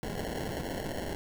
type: noise with sample-and-hold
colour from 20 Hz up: violet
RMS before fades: -36 dBFS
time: 0.03-1.15 s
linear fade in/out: 0 ms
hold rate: 1225 Hz
effects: none